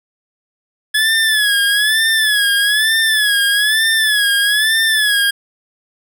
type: tone with vibrato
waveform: 25% pulse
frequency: 1706 Hz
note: G#6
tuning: 46 cents sharp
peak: -8 dBFS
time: 0.94-5.31 s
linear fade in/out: 10 ms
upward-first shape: sine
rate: 1.1 Hz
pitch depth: 90 cents each way
effects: none